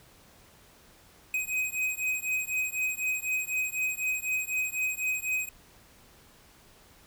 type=beating tone pair; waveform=square; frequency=2514 / 2518 Hz; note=D#7 / D#7; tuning=+17 / +20 cents; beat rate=4 Hz; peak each=-32 / -32 dBFS; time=1.34-5.49 s; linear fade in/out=2 ms; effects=pink hiss -57 dBFS RMS until 7.06 s